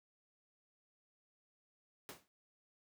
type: noise with exponential decay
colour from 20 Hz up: pink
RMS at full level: -45 dBFS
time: 2.09-2.28 s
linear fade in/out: 0 ms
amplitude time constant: 41 ms
effects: high-pass 150 Hz 12 dB/octave